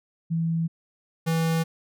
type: tone pair in turn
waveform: sine / square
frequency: 164.81 / 163.48 Hz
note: E3 / E3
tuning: 0 / -14 cents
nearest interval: unison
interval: 14 cents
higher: first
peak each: -22 dBFS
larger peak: neither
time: 0.3-0.68 / 1.26-1.64 s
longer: neither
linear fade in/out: 20 ms
effects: none